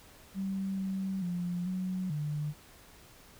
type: tone with pitch steps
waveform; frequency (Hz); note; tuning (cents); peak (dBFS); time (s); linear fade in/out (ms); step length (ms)
sine; 193.3 / 191.7 / 176.2 / 185.2 / 149.1; G3 / G3 / F3 / F#3 / D3; -24 / -38 / +16 / +2 / +27; -31; 0.34-2.54; 50; 440
effects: pink hiss -56 dBFS RMS until 3.39 s